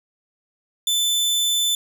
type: tone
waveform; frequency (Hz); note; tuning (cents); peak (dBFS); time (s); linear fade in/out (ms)
sawtooth; 3520; A7; 0; -15; 0.87-1.75; 2
effects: none